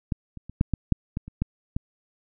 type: clicks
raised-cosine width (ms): 5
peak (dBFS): -12 / -26 / -26 / -7 / -11 / -6 / -15 / -26 / -11 / -14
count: 10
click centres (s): 0.122 / 0.373 / 0.496 / 0.611 / 0.737 / 0.923 / 1.171 / 1.28 / 1.42 / 1.765
effects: none